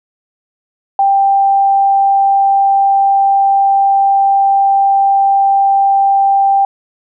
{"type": "tone", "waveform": "sine", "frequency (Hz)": 788, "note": "G5", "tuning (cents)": 9, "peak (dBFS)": -7, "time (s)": [0.99, 6.65], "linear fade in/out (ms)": 2, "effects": []}